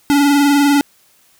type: tone with vibrato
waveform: square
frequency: 284.8 Hz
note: C#4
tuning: 47 cents sharp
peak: -10 dBFS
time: 0.1-0.81 s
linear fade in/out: 0 ms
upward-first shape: triangle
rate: 20 Hz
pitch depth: 54 cents each way
effects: white hiss -53 dBFS RMS until 1.39 s